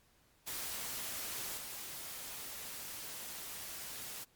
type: noise with level steps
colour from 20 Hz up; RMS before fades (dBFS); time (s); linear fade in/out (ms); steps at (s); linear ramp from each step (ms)
white; -41 / -45; 0.46-4.25; 20; 1.57; 5
effects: pink hiss -69 dBFS RMS until 4.35 s + MP3 96 kbps